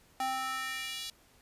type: tone with high-pass filter sweep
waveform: square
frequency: 261.6 Hz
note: C4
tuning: in tune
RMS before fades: -36 dBFS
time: 0.2-1.1 s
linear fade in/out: 2 ms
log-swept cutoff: 690 to 3900 Hz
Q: 2.1
effects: pink hiss -63 dBFS RMS until 1.41 s + resampled to 32000 Hz